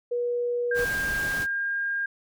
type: tone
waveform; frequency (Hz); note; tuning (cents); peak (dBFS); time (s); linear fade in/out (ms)
sine; 483.1; B4; -38; -24; 0.11-0.85; 10
type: tone with pitch glide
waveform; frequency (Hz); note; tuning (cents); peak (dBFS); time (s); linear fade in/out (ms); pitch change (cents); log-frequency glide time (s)
sine; 1600 to 1612.1; G6 to G6; +35 to +48; -25; 0.71-2.06; 5; +13; 0.83-1.78
type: noise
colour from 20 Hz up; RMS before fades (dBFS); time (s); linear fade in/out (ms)
pink; -35; 0.74-1.47; 50
effects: none